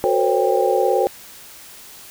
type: tone cluster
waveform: sine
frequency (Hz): 369.3 / 448 / 506 / 545 / 794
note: F#4 / A4 / B4 / C#5 / G5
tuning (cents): -3 / +31 / +42 / -29 / +22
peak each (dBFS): -21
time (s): 0.04-1.07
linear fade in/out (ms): 0
effects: white hiss -41 dBFS RMS until 2.1 s